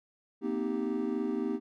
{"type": "chord", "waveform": "triangle", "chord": "C minor seventh", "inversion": "third", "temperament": "equal with one note detuned", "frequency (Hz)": [233.1, 256.8, 311.1, 392], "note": ["Bb3", "C4", "Eb4", "G4"], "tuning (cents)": [0, -32, 0, 0], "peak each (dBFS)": -33, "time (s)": [0.41, 1.6], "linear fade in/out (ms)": 50, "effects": []}